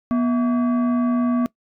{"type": "tone with frequency modulation", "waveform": "sine", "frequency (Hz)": 243.2, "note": "B3", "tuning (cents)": -26, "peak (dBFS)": -15, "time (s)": [0.11, 1.46], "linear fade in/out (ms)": 0, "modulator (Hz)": 897, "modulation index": 0.44, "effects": ["noise-tail reverb RT60 0.1 s tail -22 dB re dry", "tanh soft clip ceiling -14 dBFS"]}